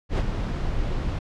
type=noise with ADSR envelope; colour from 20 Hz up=brown; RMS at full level=-19 dBFS; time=0.09-1.19 s; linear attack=91 ms; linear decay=44 ms; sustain=-7 dB; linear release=6 ms; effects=low-pass 5000 Hz 12 dB/octave